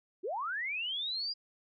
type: linear sweep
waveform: sine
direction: up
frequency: 317.2 to 4900 Hz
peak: -33 dBFS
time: 0.23-1.34 s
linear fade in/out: 20 ms
effects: none